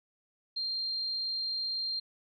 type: tone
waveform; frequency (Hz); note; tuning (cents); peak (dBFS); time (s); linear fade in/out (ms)
sine; 4186; C8; 0; -31; 0.56-2; 10
effects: none